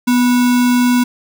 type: tone with sample-and-hold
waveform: sine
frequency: 246.3 Hz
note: B3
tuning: 5 cents flat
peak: -9 dBFS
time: 0.07-1.04 s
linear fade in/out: 10 ms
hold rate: 1225 Hz
effects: none